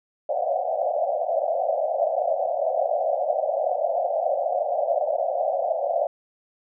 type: band-pass noise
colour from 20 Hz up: white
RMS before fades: -24 dBFS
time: 0.29-6.07 s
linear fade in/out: 2 ms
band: 540 to 740 Hz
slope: 96 dB/octave
effects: none